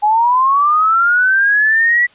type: linear sweep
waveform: sine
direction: up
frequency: 823 to 1960 Hz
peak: -9 dBFS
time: 0.02-2.07 s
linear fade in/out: 20 ms
effects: white hiss -48 dBFS RMS until 2.14 s + resampled to 8000 Hz